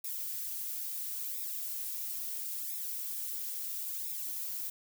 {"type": "noise with flanger", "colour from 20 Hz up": "violet", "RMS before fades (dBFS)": -38, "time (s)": [0.04, 4.7], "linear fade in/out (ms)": 5, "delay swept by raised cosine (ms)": [0.66, 5.16], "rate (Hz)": 0.74, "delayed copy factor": -0.75, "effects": []}